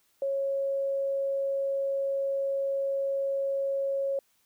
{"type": "tone", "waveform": "sine", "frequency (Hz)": 549, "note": "C#5", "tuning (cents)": -17, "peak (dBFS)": -26, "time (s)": [0.22, 4.19], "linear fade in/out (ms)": 2, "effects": ["white hiss -69 dBFS RMS until 4.45 s"]}